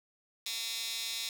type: tone with high-pass filter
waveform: 15% pulse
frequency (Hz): 228.3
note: A#3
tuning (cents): -36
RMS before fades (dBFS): -37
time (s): 0.46-1.29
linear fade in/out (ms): 2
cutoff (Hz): 3800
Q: 1.9
effects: 10-bit